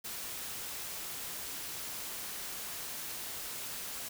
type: noise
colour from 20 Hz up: white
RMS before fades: -41 dBFS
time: 0.04-4.09 s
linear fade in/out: 10 ms
effects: none